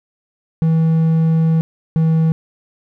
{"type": "tone pair in turn", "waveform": "triangle", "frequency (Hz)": [161.8, 161.09], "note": ["E3", "E3"], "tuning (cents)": [-32, -40], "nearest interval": "unison", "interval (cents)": 8, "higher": "first", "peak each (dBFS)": -9, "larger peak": "neither", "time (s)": [[0.62, 1.61], [1.96, 2.32]], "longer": "first", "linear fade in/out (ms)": 0, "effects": []}